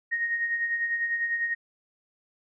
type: tone with tremolo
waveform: sine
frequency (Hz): 1864.7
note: A#6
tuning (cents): 0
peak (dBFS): -23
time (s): 0.11-1.55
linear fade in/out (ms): 20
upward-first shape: sine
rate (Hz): 10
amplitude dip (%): 50
effects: none